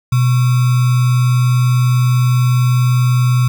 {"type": "tone with sample-and-hold", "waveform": "sine", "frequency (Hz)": 124.8, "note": "B2", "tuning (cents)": 19, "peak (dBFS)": -9, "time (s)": [0.12, 3.48], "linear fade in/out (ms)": 5, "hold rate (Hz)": 1225, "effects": []}